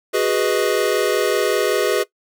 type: chord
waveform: square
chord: G# minor seventh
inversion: third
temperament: equal with one note detuned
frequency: 370 / 415.3 / 493.9 / 625.9 Hz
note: F#4 / G#4 / B4 / D#5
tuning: 0 / 0 / 0 / +10 cents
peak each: -23 / -21 / -22 / -25 dBFS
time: 0.13-2.04 s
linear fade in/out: 20 ms
effects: noise-tail reverb RT60 0.1 s tail -19 dB re dry